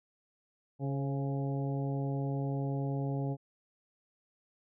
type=harmonic tone with a mistuned harmonic; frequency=138.59 Hz; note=C#3; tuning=in tune; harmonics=1 / 2 / 3 / 4 / 5 / 6; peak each=-32 / -38 / -42 / -44 / -46 / -48 dBFS; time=0.79-3.37 s; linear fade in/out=50 ms; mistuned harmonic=4; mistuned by=-33 cents; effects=none